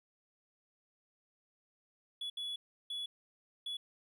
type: tone bursts at uneven times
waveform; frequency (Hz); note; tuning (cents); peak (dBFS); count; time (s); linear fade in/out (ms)
triangle; 3400; G#7; +40; -36; 4; 2.21-2.3 / 2.37-2.56 / 2.9-3.06 / 3.66-3.77; 5
effects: none